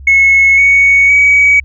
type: tone with pitch steps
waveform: sine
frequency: 2187 / 2227 / 2267 Hz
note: C#7 / C#7 / C#7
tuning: -24 / +7 / +38 cents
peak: -3 dBFS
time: 0.07-1.6 s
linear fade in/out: 5 ms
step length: 510 ms
effects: tanh soft clip ceiling 0 dBFS + added 68 Hz sine -28 dBFS peak until 1.64 s